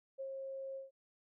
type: tone with ADSR envelope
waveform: sine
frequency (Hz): 538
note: C5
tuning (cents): +48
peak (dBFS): -39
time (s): 0.18-0.91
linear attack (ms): 24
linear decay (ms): 78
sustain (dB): -2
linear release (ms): 150
effects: none